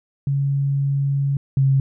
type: tone pair in turn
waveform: sine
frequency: 139.3 / 135.57 Hz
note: C#3 / C#3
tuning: +9 / -38 cents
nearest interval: unison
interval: 47 cents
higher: first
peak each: -17 / -13 dBFS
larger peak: second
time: 0.27-1.37 / 1.57-1.8 s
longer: first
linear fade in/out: 2 ms
effects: none